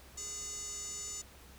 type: tone with band-pass filter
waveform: square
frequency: 410.3 Hz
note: G#4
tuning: 21 cents flat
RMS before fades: -42 dBFS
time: 0.17-1.22 s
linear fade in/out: 10 ms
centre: 6800 Hz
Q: 8.6
effects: added 65 Hz sine -57 dBFS peak until 1.58 s + pink hiss -57 dBFS RMS until 1.58 s